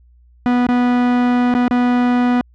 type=tone with dropouts; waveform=45% pulse; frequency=245.7 Hz; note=B3; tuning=9 cents flat; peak=-12 dBFS; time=0.46-2.41 s; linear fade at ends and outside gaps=0 ms; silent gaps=0.667-0.688 / 1.54-1.55 / 1.68-1.71 s; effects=added 60 Hz sine -46 dBFS peak until 2.54 s + low-pass 2000 Hz 12 dB/octave